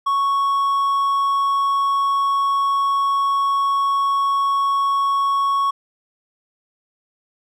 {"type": "tone", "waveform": "triangle", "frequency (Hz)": 1108.7, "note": "C#6", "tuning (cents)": 0, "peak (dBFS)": -14, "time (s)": [0.06, 5.71], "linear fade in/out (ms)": 10, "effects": []}